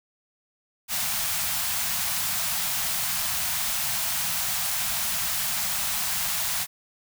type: band-stop noise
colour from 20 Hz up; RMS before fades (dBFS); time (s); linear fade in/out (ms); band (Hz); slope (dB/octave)
white; -27; 0.88-6.67; 50; 220 to 620; 96
effects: none